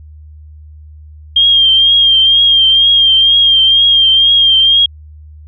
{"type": "tone with vibrato", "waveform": "sine", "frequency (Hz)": 3206, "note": "G7", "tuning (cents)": 38, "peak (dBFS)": -5, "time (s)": [1.36, 4.86], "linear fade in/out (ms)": 5, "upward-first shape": "triangle", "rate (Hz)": 2.1, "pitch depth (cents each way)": 48, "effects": ["added 76 Hz sine -32 dBFS peak until 5.47 s"]}